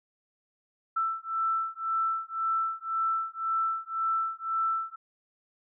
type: beating tone pair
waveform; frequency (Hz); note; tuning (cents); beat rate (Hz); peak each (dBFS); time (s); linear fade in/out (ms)
sine; 1328 / 1329.9; E6 / E6; +12 / +15; 1.9; -30 / -30; 0.96-4.96; 10
effects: none